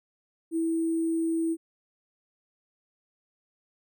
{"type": "tone with sample-and-hold", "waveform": "sine", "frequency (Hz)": 327.9, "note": "E4", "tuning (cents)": -9, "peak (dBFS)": -24, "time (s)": [0.51, 1.57], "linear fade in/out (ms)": 50, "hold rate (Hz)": 8820, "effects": []}